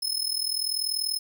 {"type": "tone with amplitude modulation", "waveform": "sawtooth", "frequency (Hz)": 5180, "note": "E8", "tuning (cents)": -31, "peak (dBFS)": -20, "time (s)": [0.02, 1.19], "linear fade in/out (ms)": 10, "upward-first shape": "sine", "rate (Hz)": 40.3, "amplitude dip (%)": 80, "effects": ["10-bit"]}